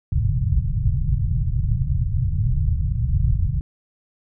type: low-pass noise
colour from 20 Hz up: white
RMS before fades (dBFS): -20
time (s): 0.12-3.61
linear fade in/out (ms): 2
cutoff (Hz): 140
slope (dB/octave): 48
effects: none